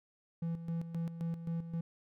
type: tone with tremolo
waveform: triangle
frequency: 166.8 Hz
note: E3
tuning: 21 cents sharp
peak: -31 dBFS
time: 0.42-1.81 s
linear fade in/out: 5 ms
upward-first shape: square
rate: 3.8 Hz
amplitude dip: 65%
effects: none